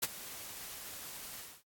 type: noise with ADSR envelope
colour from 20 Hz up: white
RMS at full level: -30 dBFS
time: 0.02-1.63 s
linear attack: 14 ms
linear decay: 31 ms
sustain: -16 dB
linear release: 250 ms
effects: noise-tail reverb RT60 0.1 s tail -25 dB re dry + AAC 64 kbps